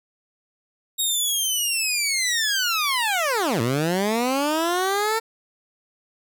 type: linear two-way sweep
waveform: 15% pulse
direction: down then up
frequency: 3788 to 110 to 454.6 Hz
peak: -14 dBFS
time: 0.98-5.2 s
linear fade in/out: 20 ms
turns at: 3.61 s
effects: none